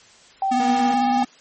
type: tone with pitch glide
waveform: sine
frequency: 776 to 804.3 Hz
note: G5 to G5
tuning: -18 to +44 cents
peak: -18 dBFS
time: 0.42-1.23 s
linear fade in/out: 2 ms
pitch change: +62 cents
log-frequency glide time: 0.56-0.96 s
type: tone with vibrato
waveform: square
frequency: 246.9 Hz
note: B3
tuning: in tune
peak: -21 dBFS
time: 0.51-1.25 s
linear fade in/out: 10 ms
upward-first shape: triangle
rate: 18 Hz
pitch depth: 41 cents each way
type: tone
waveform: sawtooth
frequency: 240 Hz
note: B3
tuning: 49 cents flat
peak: -22 dBFS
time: 0.6-0.94 s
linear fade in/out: 2 ms
effects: white hiss -50 dBFS RMS until 1.4 s + MP3 32 kbps